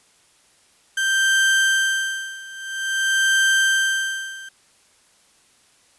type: tone with tremolo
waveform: 35% pulse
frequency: 1568 Hz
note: G6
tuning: in tune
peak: -13 dBFS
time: 0.97-4.49 s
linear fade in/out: 5 ms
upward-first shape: sine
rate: 0.5 Hz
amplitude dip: 90%
effects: white hiss -57 dBFS RMS until 5.98 s + resampled to 24000 Hz